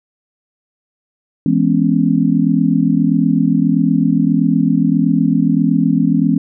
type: chord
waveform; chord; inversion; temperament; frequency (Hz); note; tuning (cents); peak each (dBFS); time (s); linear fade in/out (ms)
sine; C# minor seventh; first; just; 166.31 / 207.9 / 249.5 / 277.2; E3 / G#3 / B3 / C#4; +16 / +2 / +18 / 0; -16; 1.46-6.38; 2
effects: none